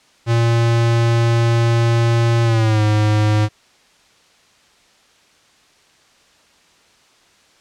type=tone with pitch glide; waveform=square; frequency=116.54 to 106.25 Hz; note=A#2 to G#2; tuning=0 to +40 cents; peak=-13 dBFS; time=0.26-3.49 s; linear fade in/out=50 ms; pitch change=-160 cents; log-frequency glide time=2.44-2.82 s; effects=white hiss -53 dBFS RMS until 7.6 s + low-pass 6000 Hz 12 dB/octave